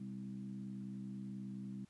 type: harmonic tone with a mistuned harmonic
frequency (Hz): 64.3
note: C2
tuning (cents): -30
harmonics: 2 / 3 / 4 / 5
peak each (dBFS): -51 / -44 / -54 / -57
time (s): 0-1.85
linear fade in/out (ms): 5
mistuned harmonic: 3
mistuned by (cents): +51
effects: pink hiss -72 dBFS RMS until 1.89 s + resampled to 24000 Hz